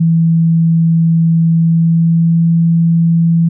sine tone with pitch glide, 164.81 to 166.72 Hz, E3 to E3, 0 to +20 cents, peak -7 dBFS, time 0-3.49 s, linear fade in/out 10 ms, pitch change +20 cents, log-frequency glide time 1.52-2.47 s, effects none

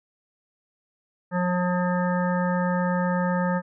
harmonic tone, 179.2 Hz, F3, 45 cents sharp, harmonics 1 / 3 / 5 / 7 / 9 / 10, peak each -23 / -28 / -30 / -33 / -35 / -37 dBFS, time 1.31-3.62 s, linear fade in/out 50 ms, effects none

